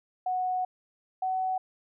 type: tone pair in turn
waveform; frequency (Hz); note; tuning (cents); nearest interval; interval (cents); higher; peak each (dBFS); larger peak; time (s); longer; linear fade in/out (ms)
sine; 737 / 750.3; F#5 / F#5; -7 / +24; unison; 31; second; -26; neither; 0.26-0.65 / 1.22-1.58; first; 5
effects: none